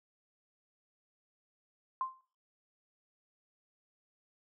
sine tone with exponential decay, 1046.5 Hz, C6, in tune, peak -28 dBFS, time 2.01-2.21 s, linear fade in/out 1 ms, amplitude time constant 42 ms, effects noise-tail reverb RT60 0.5 s tail -22 dB re dry

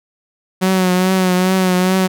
sawtooth tone with vibrato, 185 Hz, F#3, in tune, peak -8 dBFS, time 0.61-2.08 s, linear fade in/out 20 ms, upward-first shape triangle, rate 2.4 Hz, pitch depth 44 cents each way, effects none

